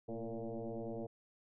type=tone with frequency modulation; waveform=sine; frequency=118.6 Hz; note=A#2; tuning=30 cents sharp; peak=-39 dBFS; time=0.08-1.07 s; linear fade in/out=10 ms; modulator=114 Hz; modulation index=4.7; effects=none